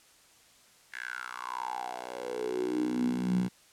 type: tone with high-pass filter sweep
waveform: 10% pulse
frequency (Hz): 61.74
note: B1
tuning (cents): 0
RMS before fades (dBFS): -33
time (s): 0.92-3.49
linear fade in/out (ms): 20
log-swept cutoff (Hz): 1800 to 160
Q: 8.6
effects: white hiss -60 dBFS RMS until 3.72 s + low-pass 10000 Hz 12 dB/octave